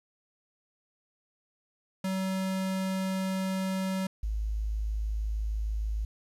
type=tone pair in turn; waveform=square / sine; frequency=189.7 / 53.23 Hz; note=F#3 / G#1; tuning=+43 / +43 cents; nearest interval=octave + minor seventh; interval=2200 cents; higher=first; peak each=-29 / -28 dBFS; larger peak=second; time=2.04-4.07 / 4.23-6.05 s; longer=first; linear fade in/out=5 ms; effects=resampled to 32000 Hz + 10-bit